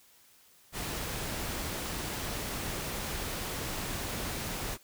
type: noise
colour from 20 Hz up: pink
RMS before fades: -36 dBFS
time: 0.72-4.78 s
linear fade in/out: 50 ms
effects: white hiss -61 dBFS RMS until 4.83 s